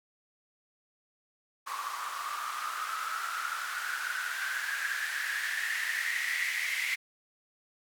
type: noise with band-pass filter sweep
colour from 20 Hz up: blue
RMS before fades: -34 dBFS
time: 1.66-6.96 s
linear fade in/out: 20 ms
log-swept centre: 1100 to 2100 Hz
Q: 9.5
effects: none